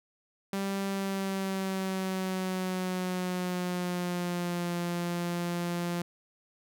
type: tone with pitch glide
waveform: sawtooth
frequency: 196 to 173.61 Hz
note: G3 to F3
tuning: 0 to -10 cents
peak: -26 dBFS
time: 0.53-6.02 s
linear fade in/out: 2 ms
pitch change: -210 cents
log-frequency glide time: 0.87-4.75 s
effects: none